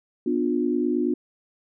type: chord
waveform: sine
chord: B diminished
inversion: none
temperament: just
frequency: 246.9 / 296.3 / 355.6 Hz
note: B3 / D4 / F4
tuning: 0 / +15 / +31 cents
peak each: -25 dBFS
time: 0.26-1.14 s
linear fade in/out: 5 ms
effects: none